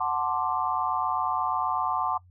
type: chord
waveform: sine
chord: D dominant seventh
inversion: first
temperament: equal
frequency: 740 / 880 / 1046.5 / 1174.7 Hz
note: F#5 / A5 / C6 / D6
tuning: 0 / 0 / 0 / 0 cents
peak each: -30 dBFS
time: 0-2.18 s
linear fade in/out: 10 ms
effects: noise-tail reverb RT60 0.1 s tail -20 dB re dry + added 90 Hz sine -52 dBFS peak until 2.3 s